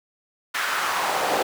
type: noise with high-pass filter sweep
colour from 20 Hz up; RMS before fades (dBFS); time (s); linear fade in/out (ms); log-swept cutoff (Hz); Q
brown; -24; 0.54-1.43; 10; 1600 to 590; 1.8
effects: none